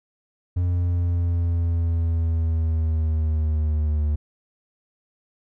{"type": "linear sweep", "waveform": "triangle", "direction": "down", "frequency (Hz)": [88.9, 74.8], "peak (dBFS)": -17, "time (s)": [0.56, 4.16], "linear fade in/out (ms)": 10, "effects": []}